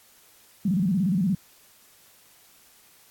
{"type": "tone with vibrato", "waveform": "sine", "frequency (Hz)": 186.6, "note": "F#3", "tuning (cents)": 15, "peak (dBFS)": -20, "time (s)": [0.65, 1.35], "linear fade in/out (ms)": 5, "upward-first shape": "square", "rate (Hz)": 17, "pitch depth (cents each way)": 160, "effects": ["white hiss -56 dBFS RMS until 3.1 s", "AAC 64 kbps"]}